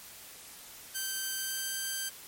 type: tone with pitch glide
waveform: 5% pulse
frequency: 1555 to 1567.6 Hz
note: G6 to G6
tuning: -14 to 0 cents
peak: -22 dBFS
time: 0.94-2.1 s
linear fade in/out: 20 ms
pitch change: +14 cents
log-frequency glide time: 1.34-1.84 s
effects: white hiss -49 dBFS RMS until 2.27 s + MP3 64 kbps